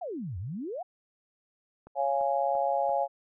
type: exponential two-way sweep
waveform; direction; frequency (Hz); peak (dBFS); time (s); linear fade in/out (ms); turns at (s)
sine; down then up; 780 to 82.41 to 780; -33; 0.01-0.83; 10; 0.38
type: click train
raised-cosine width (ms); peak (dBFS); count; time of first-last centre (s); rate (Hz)
1; -35; 4; 1.87-2.894; 2.93
type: chord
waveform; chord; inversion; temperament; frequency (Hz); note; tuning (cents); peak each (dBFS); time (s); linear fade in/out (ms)
sine; Db major; none; just; 554.4 / 693 / 831.5; Db5 / F5 / Ab5; 0 / -14 / +2; -29; 1.95-3.08; 50
effects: none